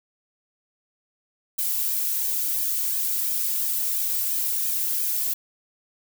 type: noise with flanger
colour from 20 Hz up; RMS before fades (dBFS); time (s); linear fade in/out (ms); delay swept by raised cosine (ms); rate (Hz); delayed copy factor
violet; -25; 1.58-5.34; 10; 1.4 to 2.5; 2.9; -0.85
effects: none